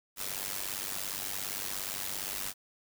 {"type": "noise with amplitude modulation", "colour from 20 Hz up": "white", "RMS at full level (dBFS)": -33, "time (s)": [0.16, 2.54], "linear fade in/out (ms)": 50, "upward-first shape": "sine", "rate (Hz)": 97.3, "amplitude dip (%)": 85, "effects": []}